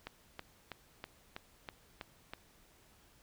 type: click train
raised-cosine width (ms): 0.3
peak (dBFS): -26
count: 8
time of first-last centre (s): 0.07-2.335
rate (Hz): 3.09
effects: pink hiss -65 dBFS RMS until 3.22 s